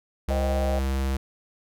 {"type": "tone with pitch glide", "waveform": "square", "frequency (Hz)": [67.5, 67], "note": ["C#2", "C2"], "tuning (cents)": [-45, 42], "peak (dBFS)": -24, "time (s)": [0.28, 1.17], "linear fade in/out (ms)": 5, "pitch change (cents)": -13, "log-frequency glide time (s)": [0.48, 0.73]}
{"type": "chord", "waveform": "sine", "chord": "C minor", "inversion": "none", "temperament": "equal", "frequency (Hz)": [523.3, 622.3, 784], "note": ["C5", "Eb5", "G5"], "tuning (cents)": [0, 0, 0], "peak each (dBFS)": [-33, -28, -34], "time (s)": [0.3, 0.79], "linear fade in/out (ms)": 5}
{"effects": []}